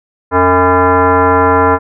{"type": "tone with frequency modulation", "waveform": "sine", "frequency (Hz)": 277.2, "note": "C#4", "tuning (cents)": 0, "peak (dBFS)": -6, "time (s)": [0.31, 1.79], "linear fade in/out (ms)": 50, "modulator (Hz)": 365, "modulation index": 3.2, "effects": []}